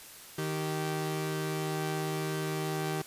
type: tone pair together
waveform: sawtooth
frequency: 155.56 / 388.4 Hz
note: D#3 / G4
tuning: 0 / -16 cents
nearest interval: octave + major third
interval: 1584 cents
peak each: -29 / -31 dBFS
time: 0.38-3.02 s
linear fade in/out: 5 ms
effects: white hiss -49 dBFS RMS until 3.06 s + resampled to 32000 Hz